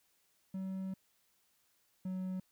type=tone pair in turn; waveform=triangle; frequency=190 / 186.09 Hz; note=F#3 / F#3; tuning=+46 / +10 cents; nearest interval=unison; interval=36 cents; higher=first; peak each=-35 / -34 dBFS; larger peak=second; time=0.54-0.94 / 2.05-2.4 s; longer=first; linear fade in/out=5 ms; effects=white hiss -74 dBFS RMS until 2.51 s